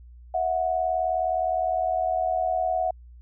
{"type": "tone pair together", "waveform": "sine", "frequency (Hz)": [650.4, 730], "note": ["E5", "F#5"], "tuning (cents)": [-23, -24], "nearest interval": "major second", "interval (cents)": 199, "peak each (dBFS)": [-26, -24], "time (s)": [0.34, 2.91], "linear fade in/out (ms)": 5, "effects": ["added 60 Hz sine -44 dBFS peak until 3.21 s"]}